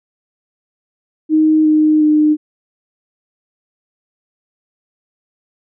sine tone with pitch steps, 311.7 / 307.8 / 303.9 Hz, D#4 / D#4 / D#4, +3 / -19 / -41 cents, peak -8 dBFS, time 1.29-2.37 s, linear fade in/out 50 ms, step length 360 ms, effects none

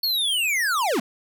square linear sweep, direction down, 4435 to 191.7 Hz, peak -21 dBFS, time 0.03-1 s, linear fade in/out 5 ms, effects none

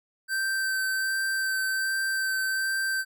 square tone with vibrato, 1554 Hz, G6, 16 cents flat, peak -26 dBFS, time 0.28-3.05 s, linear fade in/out 50 ms, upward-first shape sine, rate 1.3 Hz, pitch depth 13 cents each way, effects none

